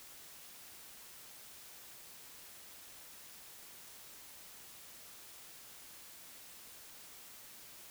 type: silence
effects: white hiss -54 dBFS RMS until 7.9 s